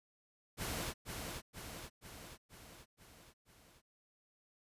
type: noise with echo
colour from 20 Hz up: pink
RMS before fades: -40 dBFS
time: 0.57-0.94 s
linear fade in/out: 50 ms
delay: 480 ms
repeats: 6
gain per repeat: -4 dB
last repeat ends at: 3.82 s
effects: resampled to 32000 Hz